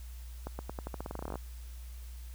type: accelerating click train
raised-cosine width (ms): 1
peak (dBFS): -24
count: 18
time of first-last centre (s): 0.47-1.356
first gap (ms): 120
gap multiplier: 0.88
effects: added 60 Hz sine -42 dBFS peak until 2.34 s + white hiss -58 dBFS RMS until 2.34 s